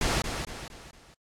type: noise with echo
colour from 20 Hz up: pink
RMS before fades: -26 dBFS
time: 0.01-0.22 s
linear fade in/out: 2 ms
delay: 230 ms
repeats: 4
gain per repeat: -7 dB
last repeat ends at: 1.14 s
effects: low-pass 8000 Hz 12 dB/octave + AAC 64 kbps